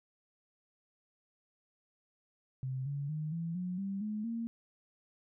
sine tone with pitch steps, 130.81 / 141.83 / 153.77 / 166.73 / 180.77 / 195.99 / 212.5 / 230.4 Hz, C3 / C#3 / D#3 / E3 / F#3 / G3 / G#3 / A#3, 0 / +40 / -20 / +20 / -40 / 0 / +40 / -20 cents, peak -34 dBFS, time 2.63-4.47 s, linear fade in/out 0 ms, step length 230 ms, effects none

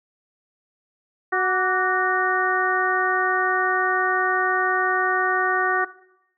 harmonic tone with a mistuned harmonic, 370 Hz, F#4, in tune, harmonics 1 / 2 / 3 / 4 / 5, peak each -25 / -25 / -25 / -25 / -25 dBFS, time 1.32-5.85 s, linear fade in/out 10 ms, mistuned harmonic 3, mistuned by +70 cents, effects noise-tail reverb RT60 0.8 s tail -17 dB re dry

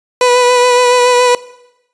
30% pulse tone with vibrato, 493.9 Hz, B4, in tune, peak -4 dBFS, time 0.21-1.35 s, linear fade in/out 2 ms, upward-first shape sine, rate 7.1 Hz, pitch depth 21 cents each way, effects noise-tail reverb RT60 0.9 s tail -19 dB re dry + resampled to 22050 Hz

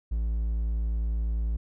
triangle tone, 55.7 Hz, A1, 22 cents sharp, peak -23 dBFS, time 0.11-1.57 s, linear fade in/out 10 ms, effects none

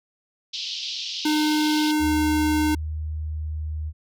pink band-pass noise, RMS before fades -31 dBFS, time 0.53-1.92 s, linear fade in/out 10 ms, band 2900 to 5400 Hz, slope 48 dB/octave
square tone, 304.5 Hz, D#4, 37 cents flat, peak -20 dBFS, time 1.25-2.75 s, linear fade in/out 5 ms
sine tone with pitch glide, 77.78 to 77.24 Hz, D#2 to D#2, 0 to -12 cents, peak -26 dBFS, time 1.99-3.93 s, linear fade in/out 50 ms, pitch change -12 cents, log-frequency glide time 2.15-3.68 s
effects none

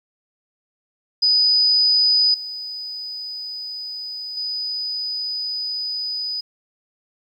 sine tone with level steps, 4978 Hz, D#8, in tune, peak -13 / -28 / -23 dBFS, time 1.22-6.41 s, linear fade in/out 10 ms, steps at 2.34 / 4.37 s, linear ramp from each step 2 ms, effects 9-bit

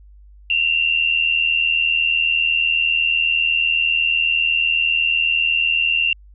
sine tone pair together, 2714 / 2794 Hz, E7 / F7, +50 / 0 cents, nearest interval minor second, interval 50 cents, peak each -18 dBFS, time 0.5-6.13 s, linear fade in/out 2 ms, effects added 50 Hz sine -42 dBFS peak until 6.34 s

